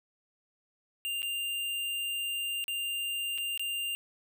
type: tone with dropouts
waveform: square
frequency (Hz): 2794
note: F7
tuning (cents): 0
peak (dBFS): -32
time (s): 1.05-3.95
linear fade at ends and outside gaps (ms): 0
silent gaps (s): 1.22-1.229 / 2.641-2.681 / 3.378-3.383 / 3.576-3.595
effects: none